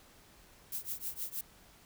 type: noise with tremolo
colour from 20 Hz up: violet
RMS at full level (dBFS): -36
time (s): 0.72-1.41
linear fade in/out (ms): 2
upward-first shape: triangle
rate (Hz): 6.4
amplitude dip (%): 100
effects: pink hiss -60 dBFS RMS until 1.85 s